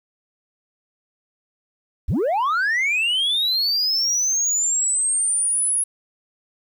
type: linear sweep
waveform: sine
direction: up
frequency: 33.21 to 10540 Hz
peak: -15 dBFS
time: 2.08-5.84 s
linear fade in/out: 10 ms
effects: tanh soft clip ceiling -17 dBFS + 9-bit